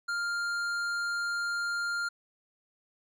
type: tone with hard clipping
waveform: sine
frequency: 1400 Hz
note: F6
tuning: 4 cents sharp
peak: -31 dBFS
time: 0.08-2.09 s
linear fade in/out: 10 ms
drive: 10 dB
effects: none